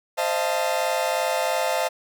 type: chord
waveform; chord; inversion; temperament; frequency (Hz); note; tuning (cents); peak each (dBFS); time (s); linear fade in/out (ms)
40% pulse; F dominant seventh; second; equal with one note detuned; 523.3 / 622.3 / 685.3 / 880; C5 / Eb5 / F5 / A5; 0 / 0 / -33 / 0; -27 / -26 / -26 / -27; 0.17-1.89; 20
effects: none